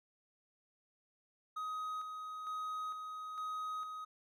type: tone with tremolo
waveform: triangle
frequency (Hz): 1258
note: D#6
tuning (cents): +19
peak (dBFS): -36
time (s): 1.56-4.05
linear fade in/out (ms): 10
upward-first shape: square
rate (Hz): 1.1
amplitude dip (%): 40
effects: none